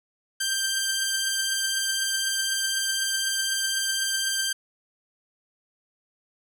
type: beating tone pair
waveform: 10% pulse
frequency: 1568 / 1576 Hz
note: G6 / G6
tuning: 0 / +9 cents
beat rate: 8 Hz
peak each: -24 / -16 dBFS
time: 0.4-4.53 s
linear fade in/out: 10 ms
effects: none